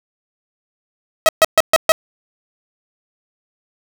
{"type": "tone bursts", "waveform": "sawtooth", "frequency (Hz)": 641, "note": "E5", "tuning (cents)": -49, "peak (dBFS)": -3, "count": 5, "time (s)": [1.26, 1.92], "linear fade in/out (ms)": 0, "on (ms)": 28, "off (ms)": 130, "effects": []}